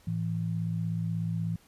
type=tone pair together; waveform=sine; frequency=110 / 166.45 Hz; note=A2 / E3; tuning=0 / +17 cents; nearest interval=perfect fifth; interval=717 cents; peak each=-32 / -30 dBFS; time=0.07-1.56 s; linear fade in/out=5 ms; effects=pink hiss -61 dBFS RMS until 1.67 s + resampled to 32000 Hz